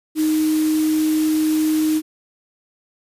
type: tone in noise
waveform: sine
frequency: 311.1 Hz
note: D#4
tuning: in tune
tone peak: -15 dBFS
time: 0.15-2.02 s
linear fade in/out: 50 ms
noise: white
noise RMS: -31 dBFS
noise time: 0.15-2.02 s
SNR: +13 dB
effects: resampled to 32000 Hz